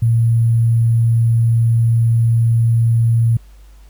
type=tone with sample-and-hold; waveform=sine; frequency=115.3 Hz; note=A#2; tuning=19 cents flat; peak=-10 dBFS; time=0.02-3.37 s; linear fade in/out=5 ms; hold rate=11025 Hz; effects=added 50 Hz sine -39 dBFS peak until 3.89 s + pink hiss -54 dBFS RMS until 3.89 s